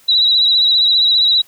sine tone with vibrato, 3900 Hz, B7, 23 cents flat, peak -9 dBFS, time 0.08-1.42 s, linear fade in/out 10 ms, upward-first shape sine, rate 15 Hz, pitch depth 43 cents each way, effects white hiss -49 dBFS RMS until 1.47 s

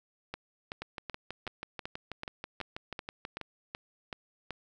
two click trains, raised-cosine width 0.3 ms, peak -22 / -21 dBFS, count 17 / 12, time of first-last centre 0.82-3.413 / 0.34-4.507 s, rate 6.17 / 2.64 Hz, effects none

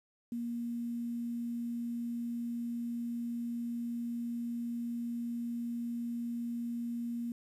sine tone with quantisation, 236.3 Hz, A#3, 24 cents sharp, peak -34 dBFS, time 0.32-7.32 s, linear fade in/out 2 ms, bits 10, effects resampled to 32000 Hz

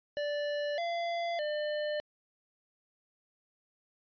square tone with pitch steps, 585 / 684 / 600 Hz, D5 / F5 / D5, -7 / -36 / +37 cents, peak -32 dBFS, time 0.17-2 s, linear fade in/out 0 ms, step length 610 ms, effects resampled to 11025 Hz

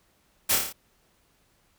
white noise with echo, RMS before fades -23 dBFS, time 0.49-0.56 s, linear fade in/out 10 ms, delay 28 ms, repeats 6, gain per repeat -3 dB, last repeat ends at 0.728 s, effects pink hiss -66 dBFS RMS until 1.78 s

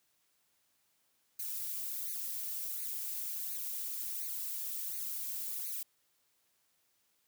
violet noise with flanger, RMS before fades -39 dBFS, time 1.39-5.83 s, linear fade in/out 5 ms, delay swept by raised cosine 0.46 to 3.46 ms, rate 1.4 Hz, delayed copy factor +0.9, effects white hiss -75 dBFS RMS until 7.27 s + high-pass 60 Hz 12 dB/octave

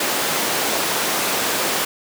pink high-pass noise, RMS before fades -21 dBFS, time 0-1.85 s, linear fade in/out 5 ms, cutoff 340 Hz, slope 12 dB/octave, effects none

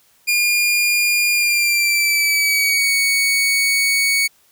sawtooth tone with pitch glide, 2418 to 2230 Hz, D7 to C#7, +50 to +10 cents, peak -11 dBFS, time 0.27-4.28 s, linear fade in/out 20 ms, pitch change -140 cents, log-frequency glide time 1.32-2.93 s, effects white hiss -56 dBFS RMS until 4.51 s

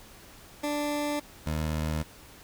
20% pulse tone pair in turn, 293.7 / 77.79 Hz, D4 / D#2, 0 / 0 cents, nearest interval octave + major seventh, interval 2300 cents, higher first, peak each -23 dBFS, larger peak neither, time 0.63-1.2 / 1.46-2.03 s, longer neither, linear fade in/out 10 ms, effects pink hiss -51 dBFS RMS until 2.43 s

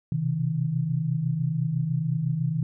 sine tone cluster, 126 / 132 / 159.9 Hz, B2 / C3 / D#3, +35 / +16 / +48 cents, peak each -33 / -28 / -25 dBFS, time 0.12-2.63 s, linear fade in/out 2 ms, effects none

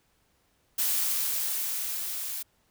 blue noise with level ramp, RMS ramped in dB -26 to -35 dBFS, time 0.78-2.43 s, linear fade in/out 10 ms, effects pink hiss -69 dBFS RMS until 2.7 s

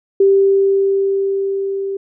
sine tone with level ramp, 392 Hz, G4, in tune, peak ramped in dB -7 to -19 dBFS, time 0.2-1.97 s, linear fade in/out 5 ms, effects none

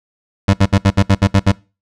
25% pulse tone bursts, 98 Hz, G2, in tune, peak -4 dBFS, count 9, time 0.48-1.518 s, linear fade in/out 5 ms, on 54 ms, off 69 ms, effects noise-tail reverb RT60 0.3 s tail -23 dB re dry + low-pass 6000 Hz 12 dB/octave

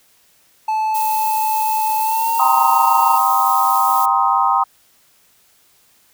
triangle tone with pitch glide, 871 to 915.4 Hz, A5 to A#5, -18 to -32 cents, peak -14 dBFS, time 0.68-3.18 s, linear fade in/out 5 ms, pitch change +86 cents, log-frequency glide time 2-2.3 s
violet noise, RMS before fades -26 dBFS, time 0.94-4.06 s, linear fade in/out 10 ms
sine chord, C minor seventh, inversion second, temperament just, 784.9 / 941.9 / 1046.5 / 1255.8 Hz, G5 / Bb5 / C6 / Eb6, +2 / +18 / 0 / +16 cents, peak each -18 dBFS, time 2.39-4.64 s, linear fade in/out 10 ms
effects white hiss -55 dBFS RMS until 6.13 s

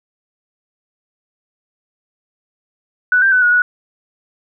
sine tone with pitch steps, 1485 / 1577 / 1499 / 1451 / 1467 Hz, F#6 / G6 / F#6 / F#6 / F#6, +6 / +10 / +22 / -34 / -15 cents, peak -9 dBFS, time 3.12-3.62 s, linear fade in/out 2 ms, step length 100 ms, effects none

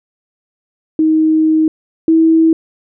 sine tone pair in turn, 314.9 / 323.8 Hz, D#4 / E4, +21 / -31 cents, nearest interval unison, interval 48 cents, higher second, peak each -8 / -6 dBFS, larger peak second, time 0.99-1.68 / 2.08-2.53 s, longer first, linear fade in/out 2 ms, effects none

